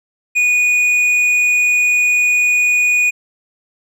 sine tone with tanh clipping, 2464 Hz, D#7, 17 cents flat, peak -12 dBFS, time 0.35-3.11 s, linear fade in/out 20 ms, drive 7 dB, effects none

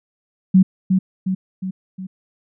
sine tone with echo, 187.8 Hz, F#3, 26 cents sharp, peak -7 dBFS, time 0.54-0.63 s, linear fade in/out 10 ms, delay 360 ms, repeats 4, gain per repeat -5 dB, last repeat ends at 2.07 s, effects none

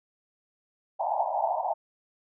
pink band-pass noise, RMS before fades -28 dBFS, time 0.99-1.74 s, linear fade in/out 20 ms, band 630 to 930 Hz, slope 96 dB/octave, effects none

